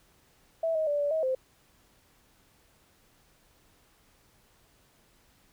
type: tone with pitch steps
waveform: sine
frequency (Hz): 655 / 630 / 583 / 578 / 637 / 520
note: E5 / D#5 / D5 / D5 / D#5 / C5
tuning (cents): -11 / +21 / -13 / -28 / +41 / -11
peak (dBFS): -25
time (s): 0.63-1.35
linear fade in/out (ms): 5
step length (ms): 120
effects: pink hiss -64 dBFS RMS until 5.52 s